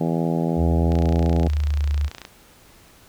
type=harmonic tone; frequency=82.9 Hz; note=E2; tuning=10 cents sharp; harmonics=2 / 3 / 4 / 5 / 6 / 7 / 8 / 9 / 10; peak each=-22 / -26 / -28 / -30 / -32 / -33 / -34 / -35 / -36 dBFS; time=0-1.48 s; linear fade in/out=10 ms
type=tone with pitch glide; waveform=sine; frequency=76.9 to 72.58 Hz; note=D#2 to D2; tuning=-20 to -20 cents; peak=-18 dBFS; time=0.56-2.1 s; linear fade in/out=50 ms; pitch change=-100 cents; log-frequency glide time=1.18-1.85 s
type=click train; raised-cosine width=0.2 ms; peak=-18 dBFS; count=40; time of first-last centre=0.92-2.251 s; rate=29.3 Hz
effects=pink hiss -51 dBFS RMS until 3.08 s